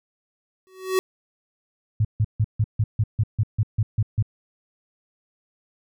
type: tone with exponential growth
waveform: square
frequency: 375.8 Hz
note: F#4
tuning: 27 cents sharp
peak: -16 dBFS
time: 0.67-0.99 s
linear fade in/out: 0 ms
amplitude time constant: 68 ms
type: tone bursts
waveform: sine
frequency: 107.7 Hz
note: A2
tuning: 37 cents flat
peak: -16 dBFS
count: 12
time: 2-4.226 s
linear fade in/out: 5 ms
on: 48 ms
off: 150 ms
effects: none